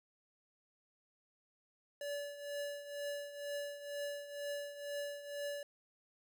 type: tone with tremolo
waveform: square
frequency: 575 Hz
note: D5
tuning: 37 cents flat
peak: -38 dBFS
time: 2.01-5.63 s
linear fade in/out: 2 ms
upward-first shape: triangle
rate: 2.1 Hz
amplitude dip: 75%
effects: none